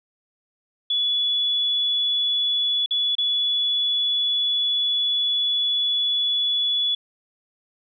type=tone with dropouts; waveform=sine; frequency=3417 Hz; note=G#7; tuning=49 cents sharp; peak=-19 dBFS; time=0.9-6.95 s; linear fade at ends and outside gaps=5 ms; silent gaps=2.861-2.908 / 3.153-3.182 s; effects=none